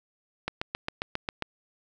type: click train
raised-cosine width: 0.3 ms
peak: -13 dBFS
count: 8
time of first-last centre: 0.48-1.423 s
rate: 7.42 Hz
effects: none